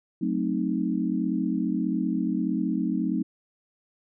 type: chord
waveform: sine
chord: F# diminished seventh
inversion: none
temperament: equal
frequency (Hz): 185 / 220 / 261.6 / 311.1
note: F#3 / A3 / C4 / Eb4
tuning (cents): 0 / 0 / 0 / 0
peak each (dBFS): -29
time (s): 0.21-3.23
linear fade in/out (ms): 10
effects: none